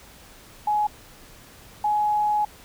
sine tone pair in turn, 840 / 840 Hz, G#5 / G#5, +19 / +19 cents, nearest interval unison, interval 0 cents, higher neither, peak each -19 dBFS, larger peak neither, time 0.67-0.87 / 1.84-2.45 s, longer second, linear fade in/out 5 ms, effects pink hiss -48 dBFS RMS until 2.64 s

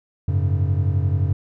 triangle chord, F# suspended second, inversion none, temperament just, 92.5 / 104.06 / 138.75 Hz, F#2 / G#2 / C#3, 0 / +4 / +2 cents, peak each -17 / -22 / -22 dBFS, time 0.28-1.33 s, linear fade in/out 5 ms, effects none

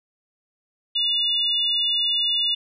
sine tone pair together, 2870 / 3513 Hz, F7 / A7, +47 / -3 cents, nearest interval minor third, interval 350 cents, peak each -22 dBFS, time 0.95-2.55 s, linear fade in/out 10 ms, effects none

